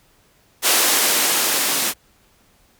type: noise with band-pass filter sweep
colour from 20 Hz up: violet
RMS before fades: -18 dBFS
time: 0.62-1.94 s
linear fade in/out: 50 ms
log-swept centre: 390 to 210 Hz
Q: 1.1
effects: pink hiss -57 dBFS RMS until 2.79 s